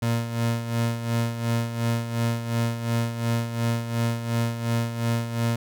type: tone with tremolo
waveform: 30% pulse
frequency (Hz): 116.54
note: A#2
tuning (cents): 0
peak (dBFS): -18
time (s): 0.02-5.56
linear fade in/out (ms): 5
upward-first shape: sine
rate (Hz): 2.8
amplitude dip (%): 65
effects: none